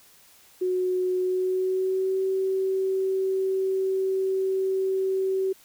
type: tone with pitch glide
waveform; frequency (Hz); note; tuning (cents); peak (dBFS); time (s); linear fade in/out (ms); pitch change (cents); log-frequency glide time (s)
sine; 367.1 to 381.6; F#4 to G4; -14 to -47; -22; 0.61-5.53; 10; +67; 1.18-2.22
effects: white hiss -55 dBFS RMS until 5.64 s